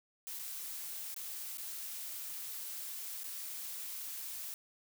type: noise with dropouts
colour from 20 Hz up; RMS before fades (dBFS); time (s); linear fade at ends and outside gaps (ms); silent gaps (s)
blue; -43; 0.27-4.54; 0; 0.389-0.394 / 1.143-1.163 / 1.572-1.582 / 3.234-3.242
effects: none